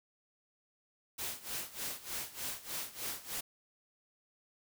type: noise with tremolo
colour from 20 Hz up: white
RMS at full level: -38 dBFS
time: 1.18-3.41 s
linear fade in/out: 10 ms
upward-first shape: sine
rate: 3.3 Hz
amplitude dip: 85%
effects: none